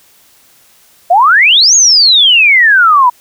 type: exponential two-way sweep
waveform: sine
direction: up then down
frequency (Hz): 659.3 to 6750 to 950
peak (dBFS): -3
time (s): 1.1-3.1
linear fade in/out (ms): 10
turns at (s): 1.75
effects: white hiss -46 dBFS RMS until 3.2 s